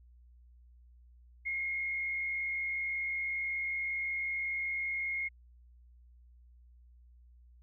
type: tone with frequency modulation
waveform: sine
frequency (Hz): 2149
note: C7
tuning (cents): +46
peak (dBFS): -32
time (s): 1.45-5.29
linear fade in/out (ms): 20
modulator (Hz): 65.3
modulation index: 0.56
effects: added 60 Hz sine -56 dBFS peak until 7.62 s